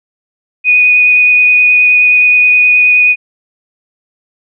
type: tone with vibrato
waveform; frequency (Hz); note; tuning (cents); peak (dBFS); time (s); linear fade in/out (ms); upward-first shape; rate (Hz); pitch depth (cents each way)
sine; 2479; D#7; -7; -4; 0.64-3.16; 50; sine; 9.5; 10
effects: none

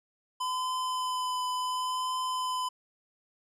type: tone with vibrato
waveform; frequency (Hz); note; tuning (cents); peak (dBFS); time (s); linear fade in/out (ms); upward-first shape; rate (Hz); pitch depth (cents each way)
square; 1013; B5; +44; -30; 0.4-2.69; 10; triangle; 0.7; 15
effects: low-pass 11000 Hz 12 dB/octave

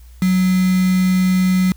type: tone with quantisation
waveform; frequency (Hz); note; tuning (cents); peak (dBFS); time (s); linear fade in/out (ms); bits
sine; 185; F#3; 0; -12; 0.22-1.72; 2; 4
effects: added 60 Hz sine -38 dBFS peak until 1.76 s + white hiss -54 dBFS RMS until 1.76 s

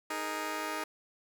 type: chord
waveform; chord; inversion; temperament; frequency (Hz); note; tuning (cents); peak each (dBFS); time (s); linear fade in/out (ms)
10% pulse; D# suspended fourth; none; just; 311.1 / 414.8 / 466.7; D#4 / G#4 / A#4; 0 / -2 / +2; -29 / -32 / -34; 0.1-0.84; 5
effects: none

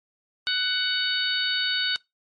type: harmonic tone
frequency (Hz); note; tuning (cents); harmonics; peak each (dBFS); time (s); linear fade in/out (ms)
745; F#5; +12; 2 / 3 / 4 / 5 / 6; -27 / -35 / -29 / -27 / -29; 0.47-1.96; 0
effects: noise-tail reverb RT60 0.2 s tail -24 dB re dry + MP3 48 kbps

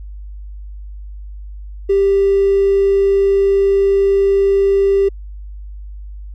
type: tone with hard clipping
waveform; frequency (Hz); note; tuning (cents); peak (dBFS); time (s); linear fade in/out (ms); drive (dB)
triangle; 394.4; G4; +11; -10; 1.89-5.09; 10; 3
effects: added 50 Hz sine -28 dBFS peak until 6.34 s

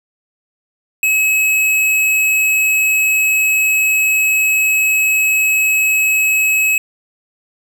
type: tone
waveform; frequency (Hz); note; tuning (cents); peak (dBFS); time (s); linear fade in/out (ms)
square; 2568; E7; -46; -12; 1.03-6.78; 2
effects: none

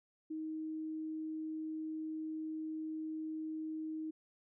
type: tone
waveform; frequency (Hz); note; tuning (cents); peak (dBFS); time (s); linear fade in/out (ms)
sine; 314.4; D#4; +18; -38; 0.3-4.11; 10
effects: none

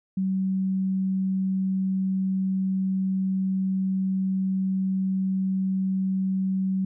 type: tone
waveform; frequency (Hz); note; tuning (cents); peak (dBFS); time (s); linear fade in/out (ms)
sine; 190; F#3; +46; -22; 0.17-6.85; 5
effects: none

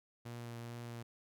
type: tone with vibrato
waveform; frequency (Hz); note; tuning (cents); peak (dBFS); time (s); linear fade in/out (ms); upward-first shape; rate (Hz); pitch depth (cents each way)
sawtooth; 118.2; A#2; +24; -40; 0.25-1.03; 10; triangle; 2.3; 17
effects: none

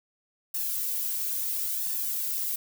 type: noise with flanger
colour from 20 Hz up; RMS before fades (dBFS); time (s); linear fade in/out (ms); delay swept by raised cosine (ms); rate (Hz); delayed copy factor
violet; -30; 0.54-2.56; 5; 1.1 to 2.6; 0.74; +0.6
effects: none

